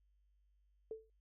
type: tone with exponential decay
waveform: sine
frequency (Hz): 441.5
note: A4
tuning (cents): +6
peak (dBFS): -38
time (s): 0.91-1.1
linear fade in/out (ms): 2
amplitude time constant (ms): 41
effects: noise-tail reverb RT60 0.1 s tail -25 dB re dry + added 50 Hz sine -70 dBFS peak until 1.2 s